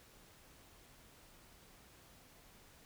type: silence
effects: pink hiss -62 dBFS RMS until 2.85 s